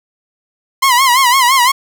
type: tone with vibrato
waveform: sawtooth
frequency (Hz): 1023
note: C6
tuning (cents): -39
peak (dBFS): -4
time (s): 0.82-1.72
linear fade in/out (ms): 10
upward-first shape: sine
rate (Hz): 5.9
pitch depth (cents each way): 120
effects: none